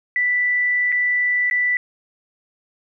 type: tone with dropouts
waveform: sine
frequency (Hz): 1975.5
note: B6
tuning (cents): 0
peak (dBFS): -16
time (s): 0.16-1.77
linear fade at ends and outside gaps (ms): 1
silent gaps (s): 0.92-0.924 / 1.499-1.511
effects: none